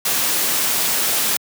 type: noise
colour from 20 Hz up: white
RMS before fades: -19 dBFS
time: 0.05-1.37 s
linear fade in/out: 5 ms
effects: high-pass 150 Hz 12 dB/octave